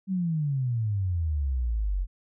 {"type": "exponential sweep", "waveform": "sine", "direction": "down", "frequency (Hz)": [196, 43.65], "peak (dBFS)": -24, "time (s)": [0.07, 2.07], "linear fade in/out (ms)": 50, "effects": []}